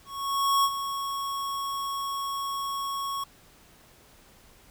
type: tone with ADSR envelope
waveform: square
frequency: 1105 Hz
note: C#6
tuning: 6 cents flat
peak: -20 dBFS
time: 0.05-3.24 s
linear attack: 590 ms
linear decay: 53 ms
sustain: -10 dB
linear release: 6 ms
effects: pink hiss -56 dBFS RMS until 4.7 s